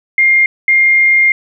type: tone pair in turn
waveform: sine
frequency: 2118 / 2118 Hz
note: C7 / C7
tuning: +21 / +21 cents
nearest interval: unison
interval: 0 cents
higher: neither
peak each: -6 dBFS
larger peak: neither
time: 0.18-0.46 / 0.68-1.32 s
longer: second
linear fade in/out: 2 ms
effects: none